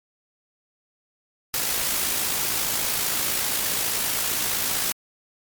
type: noise with amplitude modulation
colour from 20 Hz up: white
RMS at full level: -23 dBFS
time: 1.54-4.92 s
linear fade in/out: 0 ms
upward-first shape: sine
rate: 55.2 Hz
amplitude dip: 35%
effects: MP3 96 kbps